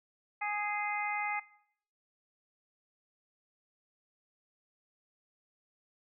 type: harmonic tone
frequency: 415.3 Hz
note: G#4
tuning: in tune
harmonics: 2 / 3 / 4 / 5 / 6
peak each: -35 / -41 / -46 / -37 / -42 dBFS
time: 0.41-1.4 s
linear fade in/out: 10 ms
effects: noise-tail reverb RT60 0.7 s tail -21 dB re dry